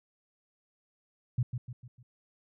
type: tone with echo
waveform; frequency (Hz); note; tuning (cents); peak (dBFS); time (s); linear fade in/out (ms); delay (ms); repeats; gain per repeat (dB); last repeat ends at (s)
sine; 122.7; B2; -11; -24; 1.38-1.43; 5; 150; 4; -7; 2.03
effects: none